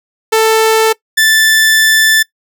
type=tone pair in turn; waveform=sawtooth; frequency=442.7 / 1759.6 Hz; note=A4 / A6; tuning=+11 / 0 cents; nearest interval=2 octaves; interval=2389 cents; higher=second; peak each=-3 dBFS; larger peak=neither; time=0.32-0.93 / 1.17-2.23 s; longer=second; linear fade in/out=10 ms; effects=noise-tail reverb RT60 0.1 s tail -21 dB re dry